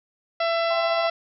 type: harmonic tone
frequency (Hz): 669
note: E5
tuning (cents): +25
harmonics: 1 / 2 / 3 / 4 / 5 / 6 / 7 / 8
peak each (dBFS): -22 / -28 / -32 / -34 / -36 / -38 / -39 / -40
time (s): 0.4-1.1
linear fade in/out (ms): 5
type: chord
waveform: sine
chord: C major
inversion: first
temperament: just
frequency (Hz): 654.1 / 784.9 / 1046.5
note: E5 / G5 / C6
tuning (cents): -14 / +2 / 0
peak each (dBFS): -34 / -32 / -35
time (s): 0.7-1.08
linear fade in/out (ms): 10
effects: none